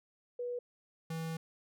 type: tone pair in turn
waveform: sine / square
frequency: 487.5 / 162.68 Hz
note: B4 / E3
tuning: -23 / -23 cents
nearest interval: octave + perfect fifth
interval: 1900 cents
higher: first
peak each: -35 / -37 dBFS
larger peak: first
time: 0.39-0.59 / 1.1-1.37 s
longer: second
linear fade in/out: 5 ms
effects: none